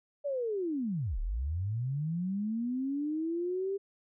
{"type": "linear two-way sweep", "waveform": "sine", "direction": "down then up", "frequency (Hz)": [587.3, 33, 399.5], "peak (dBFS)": -30, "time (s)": [0.24, 3.78], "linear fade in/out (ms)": 20, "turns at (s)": 1.19, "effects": []}